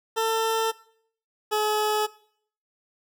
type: tone pair in turn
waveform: 20% pulse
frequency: 447.7 / 425.5 Hz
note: A4 / G#4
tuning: +30 / +42 cents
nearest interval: minor second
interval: 88 cents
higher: first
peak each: -17 dBFS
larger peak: neither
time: 0.16-0.72 / 1.51-2.07 s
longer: neither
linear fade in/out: 20 ms
effects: noise-tail reverb RT60 0.6 s tail -20 dB re dry